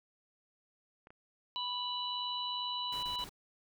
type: clicks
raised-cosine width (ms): 0.5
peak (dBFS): -39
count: 2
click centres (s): 1.071 / 1.105
type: harmonic tone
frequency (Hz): 987.8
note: B5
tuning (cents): 0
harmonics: 1 / 3 / 4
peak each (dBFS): -39 / -39 / -39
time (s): 1.56-3.24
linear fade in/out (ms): 0
type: noise bursts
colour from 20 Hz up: pink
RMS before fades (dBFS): -49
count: 3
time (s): 2.92-3.294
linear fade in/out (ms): 5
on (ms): 110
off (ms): 22
effects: none